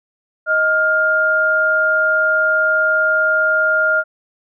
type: tone pair together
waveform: sine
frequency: 627 / 1407.6 Hz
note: D#5 / F6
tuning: +13 / +13 cents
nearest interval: octave + major second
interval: 1400 cents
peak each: -19 / -13 dBFS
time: 0.46-4.04 s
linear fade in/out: 50 ms
effects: none